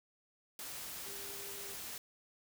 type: tone in noise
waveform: sine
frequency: 400 Hz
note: G4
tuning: 35 cents sharp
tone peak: -53 dBFS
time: 1.06-1.74 s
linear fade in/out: 2 ms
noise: white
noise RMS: -45 dBFS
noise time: 0.59-1.98 s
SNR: -11 dB
effects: none